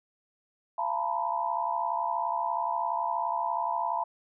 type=tone cluster; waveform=sine; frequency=685 / 879 / 951 / 1008 Hz; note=F5 / A5 / A#5 / B5; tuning=-34 / -2 / +34 / +35 cents; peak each=-34 / -32 / -31 / -34 dBFS; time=0.78-4.04 s; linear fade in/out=5 ms; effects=none